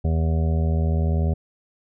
harmonic tone, 80.5 Hz, E2, 41 cents flat, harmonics 1 / 2 / 3 / 5 / 6 / 7 / 8 / 9, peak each -19 / -25 / -32 / -34 / -41 / -36 / -42 / -39 dBFS, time 0.04-1.34 s, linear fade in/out 10 ms, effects none

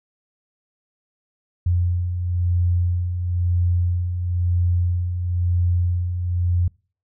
sine beating tone pair, 87.31 / 88.31 Hz, F2 / F2, 0 / +20 cents, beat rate 1 Hz, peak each -27 / -18 dBFS, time 1.66-6.68 s, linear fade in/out 5 ms, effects noise-tail reverb RT60 0.4 s tail -26 dB re dry

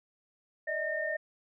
sine tone cluster, 595 / 634 / 1824 Hz, D5 / D#5 / A#6, +22 / +32 / -38 cents, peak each -37 / -35 / -33 dBFS, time 0.67-1.17 s, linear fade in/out 10 ms, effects none

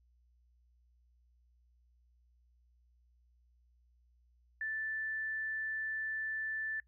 sine tone, 1760 Hz, A6, in tune, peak -35 dBFS, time 4.61-6.8 s, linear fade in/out 2 ms, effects noise-tail reverb RT60 0.1 s tail -22 dB re dry + added 60 Hz sine -66 dBFS peak until 6.87 s

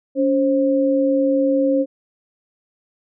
sine tone pair together, 281.3 / 531 Hz, C#4 / C5, +26 / +25 cents, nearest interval major seventh, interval 1099 cents, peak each -17 dBFS, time 0.15-1.86 s, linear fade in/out 50 ms, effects none

